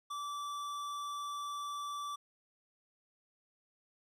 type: tone with tanh clipping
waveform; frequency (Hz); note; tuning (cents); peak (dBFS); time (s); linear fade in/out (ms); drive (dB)
sine; 1161; D6; -20; -40; 0.1-2.16; 10; 17
effects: none